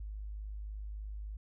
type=tone; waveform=sine; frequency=51.7 Hz; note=G#1; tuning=7 cents flat; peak=-39 dBFS; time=0-1.37 s; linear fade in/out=5 ms; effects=none